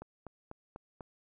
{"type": "click train", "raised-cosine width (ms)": 1, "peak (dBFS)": -30, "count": 5, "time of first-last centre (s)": [0.02, 1.008], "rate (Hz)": 4.05, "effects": []}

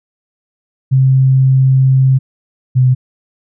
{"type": "tone pair in turn", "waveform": "sine", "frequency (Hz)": [132.3, 127.94], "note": ["C3", "C3"], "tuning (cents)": [20, -38], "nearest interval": "minor second", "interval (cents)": 58, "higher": "first", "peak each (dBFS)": -6, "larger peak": "neither", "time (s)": [[0.91, 2.19], [2.75, 2.95]], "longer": "first", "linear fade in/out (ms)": 20, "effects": []}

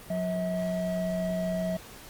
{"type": "tone pair together", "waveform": "triangle", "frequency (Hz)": [180.58, 644], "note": ["F#3", "E5"], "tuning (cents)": [-42, -41], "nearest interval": "octave + minor seventh", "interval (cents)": 2201, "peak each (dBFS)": -28, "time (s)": [0.1, 1.77], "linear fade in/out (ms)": 5, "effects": ["pink hiss -47 dBFS RMS until 2.09 s", "Opus 32 kbps"]}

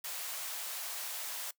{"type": "high-pass noise", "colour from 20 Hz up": "white", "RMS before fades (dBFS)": -40, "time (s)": [0.04, 1.51], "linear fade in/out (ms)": 5, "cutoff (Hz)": 550, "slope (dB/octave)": 24, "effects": ["noise-tail reverb RT60 0.1 s tail -21 dB re dry"]}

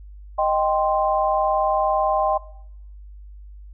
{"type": "chord", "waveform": "sine", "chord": "C minor", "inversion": "first", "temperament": "equal", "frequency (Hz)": [622.3, 784, 1046.5], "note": ["Eb5", "G5", "C6"], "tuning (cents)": [0, 0, 0], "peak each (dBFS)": [-21, -21, -23], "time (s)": [0.38, 2.38], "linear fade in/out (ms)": 10, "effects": ["noise-tail reverb RT60 0.7 s tail -19 dB re dry", "added 50 Hz sine -38 dBFS peak until 3.73 s"]}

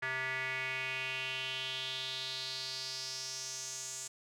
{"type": "tone with band-pass filter sweep", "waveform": "square", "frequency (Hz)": 130.81, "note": "C3", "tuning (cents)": 0, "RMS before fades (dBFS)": -39, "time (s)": [0.02, 4.08], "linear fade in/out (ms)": 10, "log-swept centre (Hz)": [1800, 7300], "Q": 4.3, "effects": []}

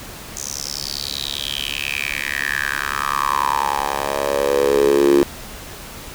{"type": "tone with high-pass filter sweep", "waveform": "10% pulse", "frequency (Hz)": 70.2, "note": "C#2", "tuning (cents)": 22, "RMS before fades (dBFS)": -20, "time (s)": [0.37, 5.23], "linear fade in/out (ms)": 0, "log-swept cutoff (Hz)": [6500, 330], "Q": 6.2, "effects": ["pink hiss -35 dBFS RMS until 6.14 s"]}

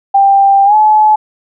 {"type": "tone with pitch glide", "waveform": "sine", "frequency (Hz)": [790, 856.5], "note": ["G5", "A5"], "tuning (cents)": [13, -47], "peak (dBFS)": -4, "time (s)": [0.14, 1.16], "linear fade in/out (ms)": 10, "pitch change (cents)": 140, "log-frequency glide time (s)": [0.65, 0.75], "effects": []}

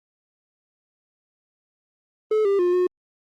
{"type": "tone with pitch steps", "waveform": "triangle", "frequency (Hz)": [431.6, 397.1, 355.2, 361.4], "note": ["A4", "G4", "F4", "F#4"], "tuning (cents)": [-33, 22, 29, -41], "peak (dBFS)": -15, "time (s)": [2.31, 2.87], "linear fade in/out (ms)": 5, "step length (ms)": 140, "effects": ["Opus 24 kbps"]}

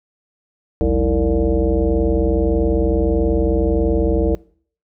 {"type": "tone with frequency modulation", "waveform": "sine", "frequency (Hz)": 201.3, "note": "G3", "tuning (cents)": 46, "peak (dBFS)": -13, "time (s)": [0.81, 4.35], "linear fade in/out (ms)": 0, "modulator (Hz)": 127, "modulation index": 2.7, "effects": ["noise-tail reverb RT60 0.5 s tail -23 dB re dry"]}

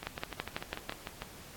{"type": "two click trains", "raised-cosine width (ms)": 0.3, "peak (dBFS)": [-22, -17], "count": [9, 6], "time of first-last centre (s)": [[0.03, 1.22], [0.07, 0.895]], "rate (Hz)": [6.72, 6.06], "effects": ["pink hiss -51 dBFS RMS until 1.56 s", "AAC 64 kbps"]}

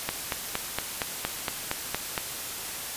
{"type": "click train", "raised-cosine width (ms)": 0.3, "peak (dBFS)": -10, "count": 10, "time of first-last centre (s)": [0.09, 2.178], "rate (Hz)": 4.31, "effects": ["white hiss -35 dBFS RMS until 2.96 s", "resampled to 32000 Hz"]}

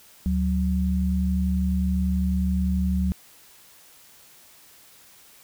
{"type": "tone pair together", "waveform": "sine", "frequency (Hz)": [73.42, 185.01], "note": ["D2", "F#3"], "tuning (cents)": [0, 0], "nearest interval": "octave + major third", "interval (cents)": 1600, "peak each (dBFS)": -23, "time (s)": [0.26, 3.12], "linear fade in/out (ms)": 0, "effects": ["white hiss -52 dBFS RMS until 5.43 s"]}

